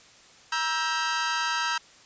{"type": "chord", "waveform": "sawtooth", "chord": "E diminished", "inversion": "second", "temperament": "just", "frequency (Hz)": [949.3, 1318.5, 1582.2], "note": ["Bb5", "E6", "G6"], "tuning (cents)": [31, 0, 16], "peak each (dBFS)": -26, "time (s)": [0.52, 1.78], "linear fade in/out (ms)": 5, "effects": ["white hiss -53 dBFS RMS until 2.05 s", "resampled to 16000 Hz"]}